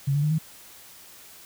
sine tone with pitch steps, 138.59 / 144.81 / 151.31 / 158.1 Hz, C#3 / D3 / D#3 / D#3, 0 / -24 / -48 / +28 cents, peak -20 dBFS, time 0.07-0.386 s, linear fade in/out 10 ms, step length 79 ms, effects white hiss -48 dBFS RMS until 1.45 s

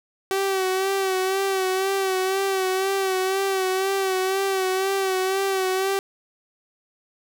sawtooth tone with vibrato, 382.3 Hz, G4, 43 cents flat, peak -17 dBFS, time 0.31-5.99 s, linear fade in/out 0 ms, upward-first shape sine, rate 2 Hz, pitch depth 42 cents each way, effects none

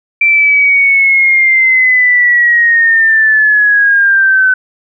sine linear sweep, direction down, 2349 to 1509 Hz, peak -5 dBFS, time 0.21-4.54 s, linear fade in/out 5 ms, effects none

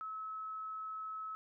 sine tone, 1293 Hz, E6, 34 cents flat, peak -40 dBFS, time 0.01-1.35 s, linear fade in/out 0 ms, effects none

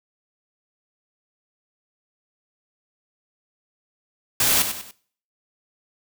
white noise with echo, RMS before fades -19 dBFS, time 4.4-4.62 s, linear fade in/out 2 ms, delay 97 ms, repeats 3, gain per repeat -8 dB, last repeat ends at 4.911 s, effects noise-tail reverb RT60 0.5 s tail -19 dB re dry

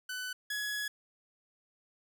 sawtooth tone pair in turn, 1500 / 1683.7 Hz, F#6 / G#6, +23 / +23 cents, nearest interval major second, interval 200 cents, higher second, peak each -33 / -30 dBFS, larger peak second, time 0.09-0.33 / 0.5-0.88 s, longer second, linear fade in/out 5 ms, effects none

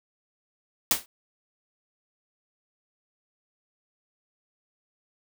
white noise with exponential decay, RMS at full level -18 dBFS, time 0.91-1.06 s, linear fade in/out 1 ms, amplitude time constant 31 ms, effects none

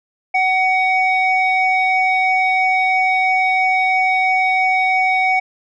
sine tone pair together, 750 / 2247 Hz, F#5 / C#7, +23 / +23 cents, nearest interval octave + perfect fifth, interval 1900 cents, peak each -14 dBFS, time 0.34-5.4 s, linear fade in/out 10 ms, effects tanh soft clip ceiling -9 dBFS

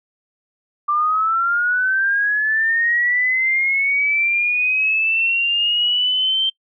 sine linear sweep, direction up, 1174.7 to 3142 Hz, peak -15 dBFS, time 0.88-6.5 s, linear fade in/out 10 ms, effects noise-tail reverb RT60 0.1 s tail -24 dB re dry

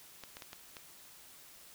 clicks, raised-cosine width 0.2 ms, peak -28 dBFS, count 5, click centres 0.237 / 0.369 / 0.422 / 0.531 / 0.768 s, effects white hiss -56 dBFS RMS until 1.74 s

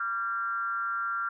sine tone with frequency modulation, 1379 Hz, F6, 22 cents flat, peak -28 dBFS, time 0-1.29 s, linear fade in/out 5 ms, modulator 210 Hz, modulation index 0.64, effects none

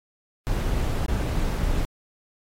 brown noise with dropouts, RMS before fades -24 dBFS, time 0.47-1.85 s, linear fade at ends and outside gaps 0 ms, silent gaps 1.061-1.084 s, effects AAC 48 kbps

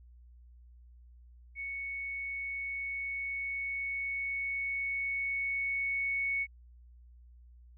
sine tone with level ramp, 2218 Hz, C#7, in tune, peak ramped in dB -36 to -29 dBFS, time 1.55-6.47 s, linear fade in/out 50 ms, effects added 60 Hz sine -53 dBFS peak until 7.77 s

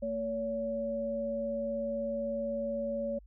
sine tone pair together, 227 / 565.4 Hz, A#3 / C#5, -46 / +34 cents, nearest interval octave + major third, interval 1580 cents, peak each -37 / -32 dBFS, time 0.02-3.19 s, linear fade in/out 10 ms, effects added 50 Hz sine -52 dBFS peak until 3.26 s

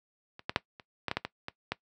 clicks, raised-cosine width 0.3 ms, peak -29 / -15 / -7 / -30 / -14 / -13 / -12 / -17 / -20 / -14 dBFS, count 10, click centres 0.394 / 0.495 / 0.561 / 0.798 / 1.083 / 1.114 / 1.17 / 1.25 / 1.484 / 1.72 s, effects noise-tail reverb RT60 0.1 s tail -19 dB re dry + high-pass 80 Hz 12 dB/octave

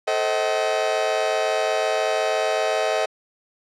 40% pulse chord, A diminished seventh, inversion none, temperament just, 440 / 528 / 633.6 / 760.3 Hz, A4 / C5 / Eb5 / Gb5, 0 / +16 / +31 / +47 cents, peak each -26 / -27 / -22 / -26 dBFS, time 0.07-3.06 s, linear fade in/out 10 ms, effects low-pass 6000 Hz 12 dB/octave

